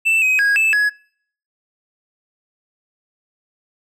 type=tone with pitch steps; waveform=triangle; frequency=2657 / 2528 / 1645 / 2629 / 1680 Hz; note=E7 / D#7 / G#6 / E7 / G#6; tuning=+13 / +27 / -17 / -5 / +19 cents; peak=-11 dBFS; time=0.05-0.9 s; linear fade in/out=20 ms; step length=170 ms; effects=noise-tail reverb RT60 0.6 s tail -25 dB re dry